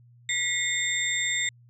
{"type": "tone cluster", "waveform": "sine", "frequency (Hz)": [1957, 2140, 3621, 7500], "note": ["B6", "C7", "A7", "A#8"], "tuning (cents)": [-16, 38, 49, 10], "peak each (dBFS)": -30, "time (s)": [0.29, 1.49], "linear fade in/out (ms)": 2, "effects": ["added 120 Hz sine -52 dBFS peak until 1.69 s"]}